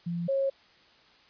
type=tone pair in turn; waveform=sine; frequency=171.5 / 544.5 Hz; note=F3 / C#5; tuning=-31 / -31 cents; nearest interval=octave + minor sixth; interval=2000 cents; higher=second; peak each=-29 / -24 dBFS; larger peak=second; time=0.06-0.28 / 0.28-0.5 s; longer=neither; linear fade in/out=10 ms; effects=white hiss -59 dBFS RMS until 1.29 s + resampled to 11025 Hz